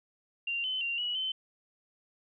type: tone with pitch steps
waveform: sine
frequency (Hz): 2775 / 3046 / 2770 / 2928 / 3066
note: F7 / F#7 / F7 / F#7 / G7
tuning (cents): -12 / +50 / -15 / -19 / -39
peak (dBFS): -30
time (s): 0.47-1.32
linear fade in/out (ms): 5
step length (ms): 170
effects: none